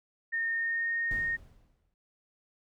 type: tone with pitch glide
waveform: sine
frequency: 1831 to 1849.1 Hz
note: A#6 to A#6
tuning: -32 to -15 cents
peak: -28 dBFS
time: 0.32-1.37 s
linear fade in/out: 20 ms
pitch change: +17 cents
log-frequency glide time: 0.52-0.95 s
type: noise with exponential decay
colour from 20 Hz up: brown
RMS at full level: -38 dBFS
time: 1.11-1.94 s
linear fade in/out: 1 ms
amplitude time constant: 180 ms
effects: none